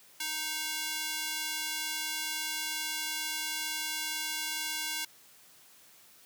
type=tone with high-pass filter; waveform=square; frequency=311.1 Hz; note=D#4; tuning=in tune; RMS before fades=-35 dBFS; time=0.2-5.05 s; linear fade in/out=5 ms; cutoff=2300 Hz; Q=0.64; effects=white hiss -58 dBFS RMS until 6.25 s + high-pass 100 Hz 12 dB/octave